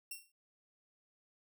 5% pulse tone with exponential decay, 2727 Hz, F7, 42 cents flat, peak -30 dBFS, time 0.11-0.32 s, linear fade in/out 5 ms, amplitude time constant 44 ms, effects none

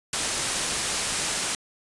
white low-pass noise, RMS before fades -28 dBFS, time 0.13-1.55 s, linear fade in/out 2 ms, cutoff 10000 Hz, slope 48 dB/octave, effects resampled to 24000 Hz

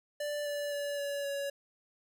square tone with pitch steps, 587.3 / 580.9 / 574.5 / 568.3 / 562.1 Hz, D5 / D5 / D5 / C#5 / C#5, 0 / -19 / -38 / +43 / +24 cents, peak -34 dBFS, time 0.2-1.5 s, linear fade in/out 5 ms, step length 260 ms, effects none

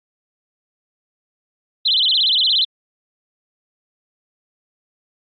sine tone with vibrato, 3520 Hz, A7, in tune, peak -13 dBFS, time 1.85-2.65 s, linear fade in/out 10 ms, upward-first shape sine, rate 17 Hz, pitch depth 290 cents each way, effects AAC 64 kbps

